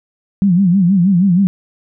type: tone with vibrato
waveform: sine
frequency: 185 Hz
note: F#3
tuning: in tune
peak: -8 dBFS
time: 0.42-1.47 s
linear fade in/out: 0 ms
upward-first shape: sine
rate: 6.3 Hz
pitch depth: 150 cents each way
effects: none